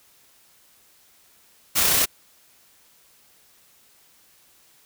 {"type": "noise with amplitude modulation", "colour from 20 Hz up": "white", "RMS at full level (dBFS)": -18, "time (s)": [1.75, 2.06], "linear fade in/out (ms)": 20, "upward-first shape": "sine", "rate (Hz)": 31.4, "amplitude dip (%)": 30, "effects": ["white hiss -57 dBFS RMS until 4.85 s"]}